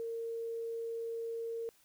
sine tone, 459.1 Hz, A#4, 26 cents flat, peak -36 dBFS, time 0-1.69 s, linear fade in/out 0 ms, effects white hiss -67 dBFS RMS until 1.84 s

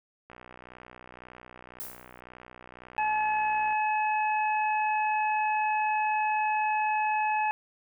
click train, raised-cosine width 0.5 ms, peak -31 dBFS, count 213, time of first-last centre 0.3-3.725 s, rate 61.9 Hz
violet noise with exponential decay, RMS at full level -35 dBFS, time 1.8-2.2 s, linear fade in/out 0 ms, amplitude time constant 85 ms
harmonic tone, 856 Hz, A5, 48 cents flat, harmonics 1 / 2 / 3, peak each -25 / -36 / -33 dBFS, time 2.98-7.51 s, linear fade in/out 0 ms
effects none

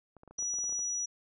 clicks, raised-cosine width 1 ms, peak -38 dBFS, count 12, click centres 0.167 / 0.234 / 0.277 / 0.31 / 0.389 / 0.425 / 0.54 / 0.587 / 0.641 / 0.694 / 0.725 / 0.792 s
sine tone, 5850 Hz, F#8, 21 cents flat, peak -31 dBFS, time 0.38-1.06 s, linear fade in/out 10 ms
effects none

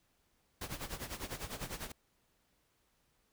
pink noise with tremolo, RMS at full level -40 dBFS, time 0.61-1.92 s, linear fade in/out 5 ms, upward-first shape sine, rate 10 Hz, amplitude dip 80%, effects pink hiss -75 dBFS RMS until 3.32 s

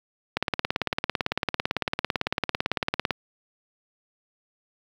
click train, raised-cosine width 0.3 ms, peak -7 dBFS, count 50, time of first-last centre 0.37-3.107 s, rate 17.9 Hz, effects high-pass 80 Hz 12 dB/octave + 8-bit

